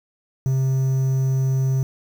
triangle tone with quantisation, 132.5 Hz, C3, 22 cents sharp, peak -15 dBFS, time 0.46-1.83 s, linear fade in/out 0 ms, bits 7, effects none

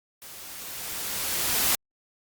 white noise with level ramp, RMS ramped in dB -44 to -22 dBFS, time 0.22-1.75 s, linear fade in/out 0 ms, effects Opus 48 kbps

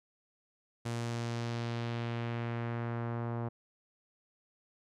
sawtooth tone with low-pass filter sweep, 117.5 Hz, A#2, 14 cents sharp, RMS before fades -36 dBFS, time 0.85-3.49 s, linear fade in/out 10 ms, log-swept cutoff 8900 to 1000 Hz, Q 1.2, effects none

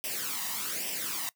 white noise with flanger, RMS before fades -34 dBFS, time 0.04-1.29 s, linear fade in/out 0 ms, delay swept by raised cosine 0.36 to 1.05 ms, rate 1.2 Hz, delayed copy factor +0.7, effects noise-tail reverb RT60 0.1 s tail -20 dB re dry + high-pass 200 Hz 12 dB/octave

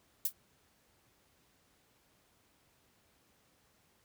violet noise with exponential decay, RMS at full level -25 dBFS, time 0.25-0.33 s, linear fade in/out 5 ms, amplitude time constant 17 ms, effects pink hiss -70 dBFS RMS until 4.04 s + high-pass 60 Hz 12 dB/octave

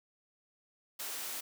white high-pass noise, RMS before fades -40 dBFS, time 0.99-1.41 s, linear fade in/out 10 ms, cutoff 330 Hz, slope 12 dB/octave, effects none

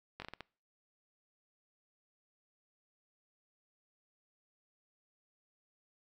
slowing click train, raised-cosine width 0.3 ms, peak -27 dBFS, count 6, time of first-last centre 0.2-0.407 s, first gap 20 ms, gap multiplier 1.37, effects noise-tail reverb RT60 0.4 s tail -24 dB re dry

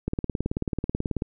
click train, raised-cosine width 3 ms, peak -13 dBFS, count 22, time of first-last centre 0.08-1.221 s, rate 18.4 Hz, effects none

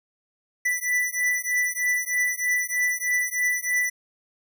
square beating tone pair, 1977 / 1980.2 Hz, B6 / B6, +1 / +4 cents, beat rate 3.2 Hz, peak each -26 dBFS, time 0.65-3.9 s, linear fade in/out 10 ms, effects none

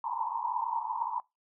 pink band-pass noise, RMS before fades -33 dBFS, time 0.04-1.2 s, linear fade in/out 2 ms, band 890 to 1000 Hz, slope 96 dB/octave, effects noise-tail reverb RT60 0.2 s tail -22 dB re dry

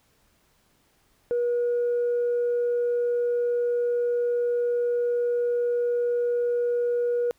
sine tone, 481.2 Hz, B4, 45 cents flat, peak -20 dBFS, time 1.31-7.31 s, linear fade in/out 0 ms, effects tanh soft clip ceiling -19 dBFS + pink hiss -65 dBFS RMS until 7.38 s

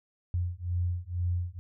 sine beating tone pair, 87.31 / 89.41 Hz, F2 / F2, 0 / +41 cents, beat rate 2.1 Hz, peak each -31 dBFS, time 0.34-1.59 s, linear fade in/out 0 ms, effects none

